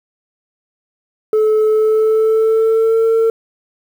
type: tone with pitch glide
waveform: sine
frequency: 432.4 to 451.5 Hz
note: A4 to A4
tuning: -30 to +45 cents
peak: -7 dBFS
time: 1.33-3.3 s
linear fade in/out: 2 ms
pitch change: +75 cents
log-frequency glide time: 1.68-3.06 s
effects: tanh soft clip ceiling -9 dBFS + 7-bit